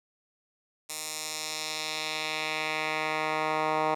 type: tone with band-pass filter sweep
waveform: 10% pulse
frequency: 155.56 Hz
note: D#3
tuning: in tune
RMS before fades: -31 dBFS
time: 0.89-3.95 s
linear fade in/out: 10 ms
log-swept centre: 8600 to 1000 Hz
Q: 1.2
effects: none